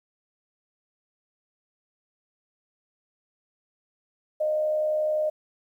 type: tone with frequency modulation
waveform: sine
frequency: 614 Hz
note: D#5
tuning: 23 cents flat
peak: -22 dBFS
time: 4.4-5.3 s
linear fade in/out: 10 ms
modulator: 71.5 Hz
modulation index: 0.24
effects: 10-bit